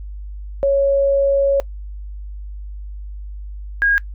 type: tone pair in turn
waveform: sine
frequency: 554.4 / 1632.8 Hz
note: C#5 / G#6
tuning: 0 / -30 cents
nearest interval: octave + perfect fifth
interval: 1870 cents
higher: second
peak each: -12 dBFS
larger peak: neither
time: 0.63-1.6 / 3.82-3.98 s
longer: first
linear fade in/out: 0 ms
effects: noise-tail reverb RT60 0.1 s tail -21 dB re dry + added 50 Hz sine -28 dBFS peak until 4.14 s